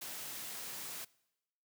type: noise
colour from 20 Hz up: white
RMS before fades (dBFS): -44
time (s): 0.01-1.05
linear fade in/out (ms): 10
effects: noise-tail reverb RT60 0.9 s tail -23 dB re dry + high-pass 100 Hz 12 dB/octave